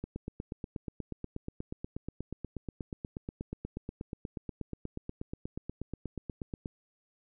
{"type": "click train", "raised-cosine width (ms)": 3, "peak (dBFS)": -24, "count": 56, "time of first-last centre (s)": [0.04, 6.659], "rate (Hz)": 8.31, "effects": []}